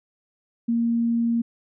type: tone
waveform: sine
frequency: 232.9 Hz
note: A#3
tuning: 1 cent flat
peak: -19 dBFS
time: 0.68-1.42 s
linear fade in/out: 10 ms
effects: none